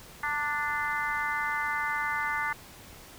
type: harmonic tone with a mistuned harmonic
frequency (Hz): 293.7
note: D4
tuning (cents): 0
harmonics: 3 / 4 / 5 / 6 / 7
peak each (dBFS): -34 / -34 / -34 / -34 / -34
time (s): 0.23-2.53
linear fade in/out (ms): 5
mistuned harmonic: 3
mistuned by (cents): +20
effects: pink hiss -49 dBFS RMS until 3.18 s